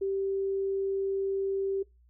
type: tone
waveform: sine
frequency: 390 Hz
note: G4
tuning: 9 cents flat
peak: -27 dBFS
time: 0.01-1.83 s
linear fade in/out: 10 ms
effects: noise-tail reverb RT60 0.2 s tail -22 dB re dry + added 60 Hz sine -58 dBFS peak until 2.09 s